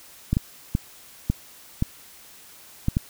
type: clicks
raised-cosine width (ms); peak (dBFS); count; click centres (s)
5; -8; 7; 0.33 / 0.369 / 0.751 / 1.3 / 1.824 / 2.884 / 2.969
effects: white hiss -48 dBFS RMS until 3.09 s